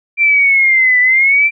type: linear two-way sweep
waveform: sine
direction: down then up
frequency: 2364 to 1975.5 to 2364 Hz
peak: -7 dBFS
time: 0.17-1.51 s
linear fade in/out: 50 ms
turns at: 1 s
effects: none